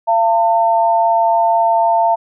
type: tone pair together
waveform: sine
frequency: 682.8 / 901 Hz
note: F5 / A5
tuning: -39 / +41 cents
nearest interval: perfect fourth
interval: 480 cents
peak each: -13 dBFS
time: 0.07-2.16 s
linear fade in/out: 20 ms
effects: none